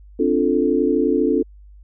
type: chord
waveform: sine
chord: D minor seventh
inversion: third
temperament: equal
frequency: 261.6 / 293.7 / 349.2 / 440 Hz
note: C4 / D4 / F4 / A4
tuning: 0 / 0 / 0 / 0 cents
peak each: -21 / -20 / -21 / -20 dBFS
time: 0.19-1.43 s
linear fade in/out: 10 ms
effects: added 50 Hz sine -41 dBFS peak until 1.83 s